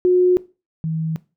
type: tone pair in turn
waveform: sine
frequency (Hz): 362.3 / 160.23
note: F#4 / E3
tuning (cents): -36 / -49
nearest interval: octave + major second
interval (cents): 1413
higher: first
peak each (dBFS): -11 / -20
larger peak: first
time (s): 0.05-0.37 / 0.84-1.16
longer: neither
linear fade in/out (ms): 0
effects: noise-tail reverb RT60 0.3 s tail -19 dB re dry